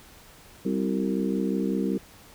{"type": "harmonic tone with a mistuned harmonic", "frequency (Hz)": 65.41, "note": "C2", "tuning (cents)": 0, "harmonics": [3, 4, 5, 6, 7], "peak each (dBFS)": [-27, -29, -31, -33, -34], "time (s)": [0.65, 1.98], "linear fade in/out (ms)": 5, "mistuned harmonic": 6, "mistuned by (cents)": -53, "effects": ["pink hiss -51 dBFS RMS until 2.34 s"]}